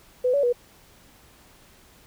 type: tone with pitch steps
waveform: sine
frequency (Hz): 501 / 567 / 485.4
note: B4 / C#5 / B4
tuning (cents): +25 / +39 / -30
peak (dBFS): -18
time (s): 0.24-0.528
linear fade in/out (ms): 10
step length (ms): 96
effects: pink hiss -54 dBFS RMS until 2.06 s